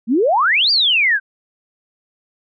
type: exponential two-way sweep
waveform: sine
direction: up then down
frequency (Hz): 207.7 to 4869 to 1515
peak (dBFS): -11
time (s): 0.07-1.2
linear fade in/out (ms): 50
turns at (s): 0.71
effects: MP3 96 kbps